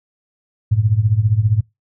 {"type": "tone with tremolo", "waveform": "sine", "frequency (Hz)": 107.6, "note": "A2", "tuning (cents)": -38, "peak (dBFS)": -8, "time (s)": [0.71, 1.61], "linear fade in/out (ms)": 10, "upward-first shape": "triangle", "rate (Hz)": 15, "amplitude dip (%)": 90, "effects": ["noise-tail reverb RT60 0.2 s tail -24 dB re dry"]}